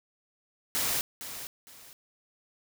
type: noise with echo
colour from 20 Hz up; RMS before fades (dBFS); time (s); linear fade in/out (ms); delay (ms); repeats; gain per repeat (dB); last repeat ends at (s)
white; -29; 0.75-1.01; 0; 460; 2; -11; 1.93
effects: none